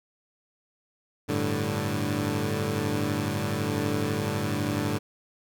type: chord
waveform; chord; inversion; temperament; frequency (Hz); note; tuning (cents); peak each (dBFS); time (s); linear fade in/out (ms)
15% pulse; G suspended second; none; equal with one note detuned; 98 / 110 / 146.41; G2 / A2 / D3; 0 / 0 / -5; -24; 1.28-4.99; 20
effects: none